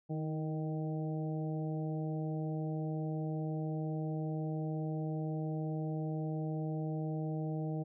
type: harmonic tone with a mistuned harmonic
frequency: 155.56 Hz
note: D#3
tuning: in tune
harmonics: 1 / 2 / 3 / 4 / 5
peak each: -35 / -41 / -45 / -47 / -49 dBFS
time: 0.09-7.84 s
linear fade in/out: 20 ms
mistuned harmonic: 2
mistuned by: +31 cents
effects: none